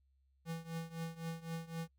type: tone with tremolo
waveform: square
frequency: 164.81 Hz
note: E3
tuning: in tune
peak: -38 dBFS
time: 0.45-1.88 s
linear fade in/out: 50 ms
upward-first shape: triangle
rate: 3.9 Hz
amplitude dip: 90%
effects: noise-tail reverb RT60 0.1 s tail -25 dB re dry + added 67 Hz sine -70 dBFS peak until 1.98 s